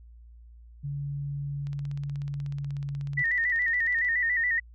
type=tone with pitch glide; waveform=sine; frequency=142 to 140.94 Hz; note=C#3 to C#3; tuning=+42 to +29 cents; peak=-30 dBFS; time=0.83-3.23 s; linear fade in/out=20 ms; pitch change=-13 cents; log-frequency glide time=2.34-2.87 s
type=click train; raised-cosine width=0.2 ms; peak=-32 dBFS; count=40; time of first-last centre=1.67-4.048 s; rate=16.4 Hz
type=tone with vibrato; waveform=sine; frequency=1904 Hz; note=A#6; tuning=36 cents sharp; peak=-23 dBFS; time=3.17-4.6 s; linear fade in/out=10 ms; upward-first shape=square; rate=7.1 Hz; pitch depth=59 cents each way
effects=added 58 Hz sine -47 dBFS peak until 4.74 s